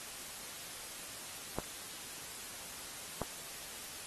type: clicks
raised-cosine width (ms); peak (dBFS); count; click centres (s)
1; -21; 2; 1.586 / 3.217
effects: white hiss -46 dBFS RMS until 4.06 s + AAC 32 kbps